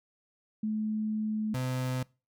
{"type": "tone pair in turn", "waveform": ["sine", "35% pulse"], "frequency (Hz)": [215.5, 128.14], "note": ["A3", "C3"], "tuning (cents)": [-36, -36], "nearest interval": "major sixth", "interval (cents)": 900, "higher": "first", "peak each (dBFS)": -28, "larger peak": "neither", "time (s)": [[0.63, 1.54], [1.54, 2.03]], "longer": "first", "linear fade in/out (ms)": 5, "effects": ["noise-tail reverb RT60 0.3 s tail -23 dB re dry"]}